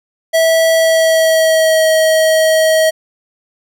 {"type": "tone with pitch glide", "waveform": "square", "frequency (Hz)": [652, 636], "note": ["E5", "D#5"], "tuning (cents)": [-19, 38], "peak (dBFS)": -9, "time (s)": [0.33, 2.91], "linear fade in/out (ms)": 20, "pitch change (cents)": -43, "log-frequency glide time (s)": [0.74, 1.89], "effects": []}